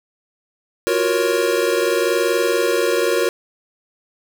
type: chord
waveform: square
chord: Gb major seventh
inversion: third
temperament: equal with one note detuned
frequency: 349.2 / 370 / 470.2 / 554.4 Hz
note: F4 / Gb4 / Bb4 / Db5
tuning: 0 / 0 / +15 / 0 cents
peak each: -24 / -23 / -20 / -23 dBFS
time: 0.87-3.29 s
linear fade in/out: 0 ms
effects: none

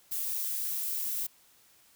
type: noise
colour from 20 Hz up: violet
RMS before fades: -33 dBFS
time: 0.11-1.27 s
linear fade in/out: 10 ms
effects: white hiss -62 dBFS RMS until 1.95 s

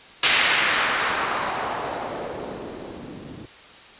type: noise with low-pass filter sweep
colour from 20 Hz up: blue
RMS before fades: -25 dBFS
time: 0.23-3.46 s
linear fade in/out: 5 ms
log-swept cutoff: 2800 to 210 Hz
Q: 1.3
effects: white hiss -45 dBFS RMS until 3.99 s + resampled to 8000 Hz

